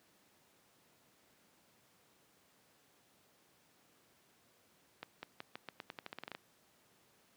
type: accelerating click train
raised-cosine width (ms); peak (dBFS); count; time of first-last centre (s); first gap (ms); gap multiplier
0.3; -27; 15; 5.03-6.35; 200; 0.87
effects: pink hiss -69 dBFS RMS until 7.36 s + high-pass 150 Hz 12 dB/octave